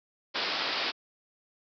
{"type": "low-pass noise", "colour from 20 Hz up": "white", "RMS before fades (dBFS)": -31, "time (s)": [0.34, 0.92], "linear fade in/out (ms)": 20, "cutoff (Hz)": 5100, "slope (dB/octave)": 96, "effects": ["high-pass 300 Hz 12 dB/octave"]}